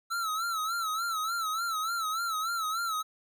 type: tone with vibrato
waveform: square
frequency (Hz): 1322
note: E6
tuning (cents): +5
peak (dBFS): -30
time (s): 0.1-3.03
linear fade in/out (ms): 20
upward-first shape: sine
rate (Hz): 3.4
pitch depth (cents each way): 93
effects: none